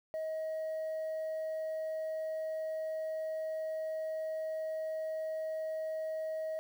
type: tone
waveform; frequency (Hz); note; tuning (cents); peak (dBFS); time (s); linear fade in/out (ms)
sine; 633; D#5; +30; -32; 0.14-6.59; 0
effects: tanh soft clip ceiling -33 dBFS + 10-bit